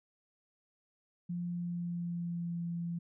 sine tone with pitch glide, 174.61 to 170.62 Hz, F3 to F3, 0 to -40 cents, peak -34 dBFS, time 1.29-2.99 s, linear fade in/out 10 ms, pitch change -40 cents, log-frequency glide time 1.46-2.63 s, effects none

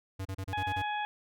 square tone bursts, 95.8 Hz, G2, 39 cents flat, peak -35 dBFS, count 7, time 0.19-0.823 s, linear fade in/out 10 ms, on 63 ms, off 32 ms
harmonic tone, 838 Hz, G#5, 15 cents sharp, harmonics 1 / 2 / 3 / 4, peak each -32 / -38 / -42 / -44 dBFS, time 0.53-1.05 s, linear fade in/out 0 ms
effects none

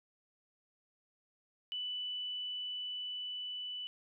sine tone with level ramp, 2980 Hz, F#7, 12 cents sharp, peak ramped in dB -36 to -39 dBFS, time 1.72-3.87 s, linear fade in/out 0 ms, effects none

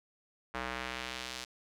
square tone with band-pass filter sweep, 62.8 Hz, B1, 30 cents sharp, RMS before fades -40 dBFS, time 0.54-1.45 s, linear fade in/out 10 ms, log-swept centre 1400 to 4900 Hz, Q 0.96, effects none

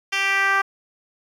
10% pulse tone with band-pass filter sweep, 392 Hz, G4, in tune, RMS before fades -20 dBFS, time 0.12-0.62 s, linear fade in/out 10 ms, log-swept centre 3200 to 1300 Hz, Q 1.9, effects 8-bit

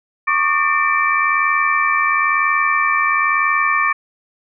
sine tone cluster, 1115 / 1196 / 1802 / 2328 Hz, C#6 / D6 / A6 / D7, +10 / +31 / +41 / -16 cents, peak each -19 dBFS, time 0.27-3.93 s, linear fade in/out 10 ms, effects none

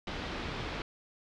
pink low-pass noise, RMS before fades -38 dBFS, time 0.07-0.82 s, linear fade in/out 2 ms, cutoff 4300 Hz, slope 24 dB/octave, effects none

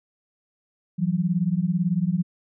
sine beating tone pair, 167.3 / 185.3 Hz, E3 / F#3, +26 / +3 cents, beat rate 18 Hz, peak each -23 dBFS, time 0.98-2.23 s, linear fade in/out 20 ms, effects none

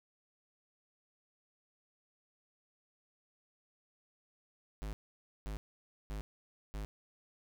square tone bursts, 51.7 Hz, G#1, 7 cents flat, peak -39 dBFS, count 4, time 4.82-6.85 s, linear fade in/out 0 ms, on 110 ms, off 530 ms, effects none

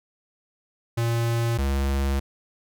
square tone pair in turn, 116.54 / 68.59 Hz, A#2 / C#2, 0 / -18 cents, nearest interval major sixth, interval 918 cents, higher first, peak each -22 dBFS, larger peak neither, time 0.97-1.58 / 1.58-2.2 s, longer second, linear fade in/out 10 ms, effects none

